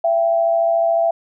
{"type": "tone pair together", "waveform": "sine", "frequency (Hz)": [670.1, 784], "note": ["E5", "G5"], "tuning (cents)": [28, 0], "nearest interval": "minor third", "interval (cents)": 272, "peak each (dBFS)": [-14, -22], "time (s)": [0.04, 1.11], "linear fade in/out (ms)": 5, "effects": []}